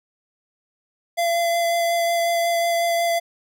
square tone with vibrato, 681 Hz, F5, 44 cents flat, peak -19 dBFS, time 1.17-3.2 s, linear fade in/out 20 ms, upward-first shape sine, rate 5.5 Hz, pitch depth 11 cents each way, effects none

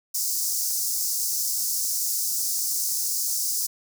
pink high-pass noise, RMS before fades -26 dBFS, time 0.14-3.67 s, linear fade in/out 10 ms, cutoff 5100 Hz, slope 48 dB/octave, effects none

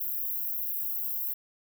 white high-pass noise, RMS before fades -32 dBFS, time 0-1.34 s, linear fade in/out 10 ms, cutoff 12000 Hz, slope 96 dB/octave, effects none

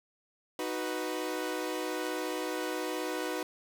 sawtooth chord, B major, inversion first, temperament equal, 311.1 / 370 / 493.9 Hz, D#4 / F#4 / B4, 0 / 0 / 0 cents, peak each -33 dBFS, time 0.59-3.43 s, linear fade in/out 2 ms, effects none

